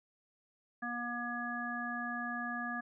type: harmonic tone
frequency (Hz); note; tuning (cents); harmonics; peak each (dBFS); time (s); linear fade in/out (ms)
240; B3; -49; 1 / 3 / 5 / 7; -41 / -43 / -43 / -39; 0.82-2.81; 10
effects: none